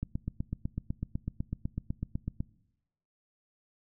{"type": "click train", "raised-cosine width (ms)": 5, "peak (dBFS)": -20, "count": 20, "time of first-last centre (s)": [0.03, 2.405], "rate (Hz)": 8, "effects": ["noise-tail reverb RT60 0.9 s tail -22 dB re dry"]}